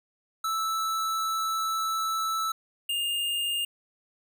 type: tone pair in turn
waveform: square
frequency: 1315 / 2822 Hz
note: E6 / F7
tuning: -5 / +17 cents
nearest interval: octave + minor second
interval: 1322 cents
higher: second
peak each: -27 dBFS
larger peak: neither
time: 0.44-2.52 / 2.89-3.65 s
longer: first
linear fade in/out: 5 ms
effects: none